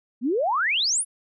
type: exponential sweep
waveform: sine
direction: up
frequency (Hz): 220 to 11130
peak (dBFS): -20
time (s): 0.21-1.05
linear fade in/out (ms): 50
effects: none